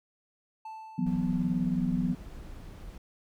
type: tone with exponential decay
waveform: triangle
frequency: 880 Hz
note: A5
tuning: in tune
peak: -36 dBFS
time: 0.65-2.26 s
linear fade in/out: 5 ms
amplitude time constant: 350 ms
type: chord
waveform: sine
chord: E suspended second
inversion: none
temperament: equal with one note detuned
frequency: 164.81 / 183.51 / 246.9 Hz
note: E3 / F#3 / B3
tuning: 0 / -14 / 0 cents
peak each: -32 / -29 / -30 dBFS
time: 0.98-2.15 s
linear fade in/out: 10 ms
type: noise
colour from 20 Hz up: brown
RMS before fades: -43 dBFS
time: 1.06-2.98 s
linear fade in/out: 5 ms
effects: none